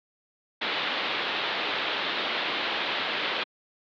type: low-pass noise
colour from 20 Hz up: white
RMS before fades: -29 dBFS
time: 0.61-3.44 s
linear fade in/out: 10 ms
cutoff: 3900 Hz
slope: 48 dB/octave
effects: high-pass 300 Hz 12 dB/octave